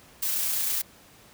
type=noise with amplitude modulation; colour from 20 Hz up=blue; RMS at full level=-26 dBFS; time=0.22-0.82 s; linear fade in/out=10 ms; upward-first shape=sine; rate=29.2 Hz; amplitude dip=25%; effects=pink hiss -53 dBFS RMS until 1.33 s + high-pass 60 Hz 12 dB/octave